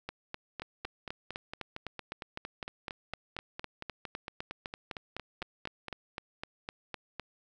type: two click trains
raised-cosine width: 0.3 ms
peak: -23 / -21 dBFS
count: 24 / 29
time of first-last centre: 0.62-5.883 / 0.09-7.197 s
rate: 4.37 / 3.94 Hz
effects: none